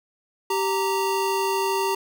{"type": "tone pair together", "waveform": "square", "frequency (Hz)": [389.1, 925.4], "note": ["G4", "A#5"], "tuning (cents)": [-13, -13], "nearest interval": "octave + minor third", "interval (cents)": 1500, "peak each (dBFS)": -25, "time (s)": [0.5, 1.95], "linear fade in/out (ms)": 5, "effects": []}